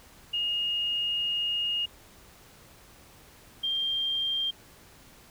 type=tone pair in turn; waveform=sine; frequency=2853 / 3186 Hz; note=F7 / G7; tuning=+36 / +27 cents; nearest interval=major second; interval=191 cents; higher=second; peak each=-26 dBFS; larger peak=neither; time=0.33-1.86 / 3.63-4.51 s; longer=first; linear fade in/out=10 ms; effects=pink hiss -54 dBFS RMS until 5.3 s

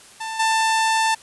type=tone with level steps; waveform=sawtooth; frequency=889 Hz; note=A5; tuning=18 cents sharp; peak=-23 / -13 dBFS; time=0.2-1.15 s; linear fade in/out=10 ms; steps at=0.39 s; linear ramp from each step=10 ms; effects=white hiss -46 dBFS RMS until 1.22 s + resampled to 24000 Hz

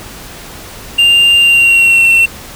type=tone with pitch glide; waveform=triangle; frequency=2794 to 2708 Hz; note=F7 to E7; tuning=0 to +46 cents; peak=-3 dBFS; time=0.98-2.26 s; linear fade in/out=10 ms; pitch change=-54 cents; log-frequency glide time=1.38-2.07 s; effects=pink hiss -30 dBFS RMS until 2.55 s

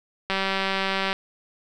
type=click train; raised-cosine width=0.3 ms; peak=-9 dBFS; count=161; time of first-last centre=0.3-1.129 s; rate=193 Hz; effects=none

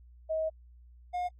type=tone pair in turn; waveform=sine / triangle; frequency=635 / 715.9 Hz; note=D#5 / F5; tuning=+35 / +43 cents; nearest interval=major second; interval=208 cents; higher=second; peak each=-28 dBFS; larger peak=neither; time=0.29-0.5 / 1.13-1.29 s; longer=first; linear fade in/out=20 ms; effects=added 60 Hz sine -52 dBFS peak until 1.39 s + AAC 32 kbps

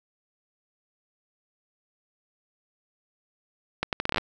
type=accelerating click train; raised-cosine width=0.3 ms; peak=-9 dBFS; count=10; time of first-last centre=3.83-4.182 s; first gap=98 ms; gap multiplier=0.74; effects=none

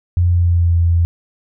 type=tone with pitch glide; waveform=sine; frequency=87.8 to 84.96 Hz; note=F2 to F2; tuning=+10 to -47 cents; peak=-10 dBFS; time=0.17-1.05 s; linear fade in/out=0 ms; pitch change=-57 cents; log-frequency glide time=0.28-0.76 s; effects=none

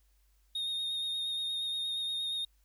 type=tone with vibrato; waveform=triangle; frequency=3700 Hz; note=A#7; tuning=14 cents flat; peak=-31 dBFS; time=0.55-2.45 s; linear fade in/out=5 ms; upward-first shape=sine; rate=8.5 Hz; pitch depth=19 cents each way; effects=added 50 Hz sine -65 dBFS peak until 2.64 s + white hiss -75 dBFS RMS until 2.64 s

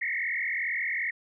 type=tone with frequency modulation; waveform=sine; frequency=2026 Hz; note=B6; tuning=44 cents sharp; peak=-27 dBFS; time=0.01-1.11 s; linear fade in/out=10 ms; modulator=42.5 Hz; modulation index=4.7; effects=none

